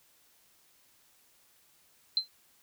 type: tone with exponential decay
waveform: sine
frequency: 4100 Hz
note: C8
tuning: 36 cents flat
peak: -20 dBFS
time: 2.17-2.28 s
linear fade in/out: 1 ms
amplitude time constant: 22 ms
effects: white hiss -65 dBFS RMS until 2.62 s